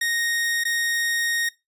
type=tone with dropouts; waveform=sawtooth; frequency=1863 Hz; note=A#6; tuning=2 cents flat; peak=-18 dBFS; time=0.01-1.49 s; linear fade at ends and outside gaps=5 ms; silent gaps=0.638-0.651 s; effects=noise-tail reverb RT60 0.2 s tail -20 dB re dry + resampled to 32000 Hz